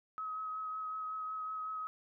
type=tone with vibrato; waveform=sine; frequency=1274 Hz; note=D#6; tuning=41 cents sharp; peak=-37 dBFS; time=0.18-1.87 s; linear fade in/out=0 ms; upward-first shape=triangle; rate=5.4 Hz; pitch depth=18 cents each way; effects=none